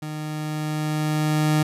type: tone with level ramp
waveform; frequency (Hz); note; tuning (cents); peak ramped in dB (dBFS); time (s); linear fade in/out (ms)
30% pulse; 153.1; D#3; -28; -27 to -14; 0.02-1.63; 5
effects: resampled to 32000 Hz